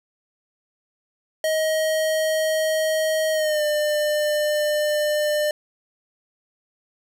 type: tone with pitch glide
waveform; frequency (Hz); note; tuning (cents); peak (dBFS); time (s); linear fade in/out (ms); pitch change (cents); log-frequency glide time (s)
square; 630 to 599.5; D#5 to D5; +21 to +36; -20; 1.44-5.51; 2; -85; 3.32-3.63
effects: none